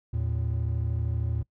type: tone pair together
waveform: triangle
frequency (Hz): 79.8 / 112.85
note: D#2 / A2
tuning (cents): +44 / +44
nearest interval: tritone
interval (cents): 600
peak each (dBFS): -26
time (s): 0.13-1.43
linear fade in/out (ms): 10
effects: noise-tail reverb RT60 0.1 s tail -24 dB re dry + tanh soft clip ceiling -16 dBFS